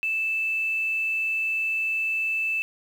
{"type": "tone with quantisation", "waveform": "sine", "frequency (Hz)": 2637, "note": "E7", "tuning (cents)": 0, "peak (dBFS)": -23, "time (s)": [0.03, 2.62], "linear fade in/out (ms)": 0, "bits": 8, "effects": []}